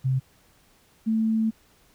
sine tone pair in turn, 131.2 / 221.5 Hz, C3 / A3, +5 / +12 cents, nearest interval major sixth, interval 907 cents, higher second, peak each -20 / -20 dBFS, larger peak neither, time 0.04-0.2 / 1.06-1.51 s, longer second, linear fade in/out 20 ms, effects pink hiss -60 dBFS RMS until 1.94 s

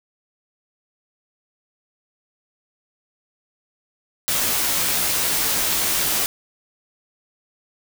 white noise with comb filter, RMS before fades -21 dBFS, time 4.28-6.26 s, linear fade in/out 0 ms, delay 15 ms, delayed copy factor -0.6, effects none

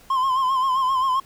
triangle tone with vibrato, 1046.5 Hz, C6, in tune, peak -16 dBFS, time 0.1-1.2 s, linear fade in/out 5 ms, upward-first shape sine, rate 7.6 Hz, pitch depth 62 cents each way, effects pink hiss -51 dBFS RMS until 1.25 s

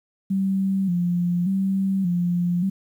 sine tone with vibrato, 184 Hz, F#3, 9 cents flat, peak -19 dBFS, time 0.3-2.7 s, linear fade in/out 10 ms, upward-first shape square, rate 0.86 Hz, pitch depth 83 cents each way, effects 9-bit

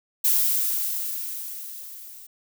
violet noise with level ramp, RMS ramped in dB -19 to -44 dBFS, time 0.24-2.27 s, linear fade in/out 10 ms, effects none

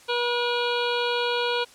harmonic tone with a mistuned harmonic, 482.1 Hz, B4, 42 cents flat, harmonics 1 / 2 / 3 / 5 / 6 / 7 / 8 / 9, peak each -26 / -29 / -31 / -33 / -34 / -34 / -35 / -36 dBFS, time 0.08-1.65 s, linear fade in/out 20 ms, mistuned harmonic 7, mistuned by -19 cents, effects white hiss -51 dBFS RMS until 1.74 s + low-pass 9000 Hz 12 dB/octave

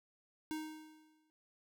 square tone with exponential decay, 311.1 Hz, D#4, in tune, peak -37 dBFS, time 0.51-1.3 s, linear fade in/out 0 ms, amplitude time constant 170 ms, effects none

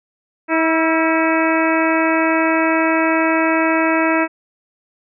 harmonic tone with a mistuned harmonic, 322.3 Hz, E4, 39 cents flat, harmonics 1 / 2 / 3 / 4 / 5 / 6 / 7 / 8, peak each -17 / -20 / -22 / -23 / -24 / -25 / -25 / -26 dBFS, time 0.48-4.28 s, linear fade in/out 50 ms, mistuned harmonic 4, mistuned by +49 cents, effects none

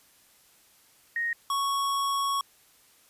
sine / square tone pair in turn, 1866 / 1109.5 Hz, A#6 / C#6, +1 / +1 cents, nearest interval major sixth, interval 900 cents, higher first, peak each -26 dBFS, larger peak neither, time 1.16-1.33 / 1.5-2.41 s, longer second, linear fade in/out 2 ms, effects white hiss -60 dBFS RMS until 3.09 s + resampled to 32000 Hz

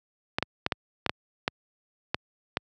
clicks, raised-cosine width 0.3 ms, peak -8 dBFS, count 9, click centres 0.385 / 0.426 / 0.664 / 0.722 / 1.063 / 1.095 / 1.479 / 2.145 / 2.571 s, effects high-pass 80 Hz 12 dB/octave

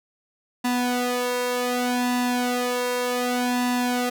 sawtooth tone with flanger, 246.9 Hz, B3, in tune, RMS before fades -24 dBFS, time 0.64-4.1 s, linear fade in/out 10 ms, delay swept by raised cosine 1.1 to 1.88 ms, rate 0.66 Hz, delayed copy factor +0.9, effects none

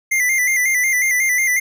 square tone with vibrato, 2046 Hz, C7, 39 cents flat, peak -15 dBFS, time 0.11-1.6 s, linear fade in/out 10 ms, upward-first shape square, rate 5.5 Hz, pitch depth 52 cents each way, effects none

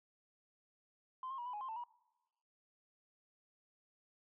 sine tone with pitch steps, 1035 / 1071 / 960 / 994 / 835 / 1051 / 889 / 962 Hz, C6 / C6 / B5 / B5 / G#5 / C6 / A5 / B5, -19 / +40 / -49 / +11 / +9 / +7 / +18 / -46 cents, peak -40 dBFS, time 1.23-1.838 s, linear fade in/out 2 ms, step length 76 ms, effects noise-tail reverb RT60 1.0 s tail -22 dB re dry + tanh soft clip ceiling -37 dBFS

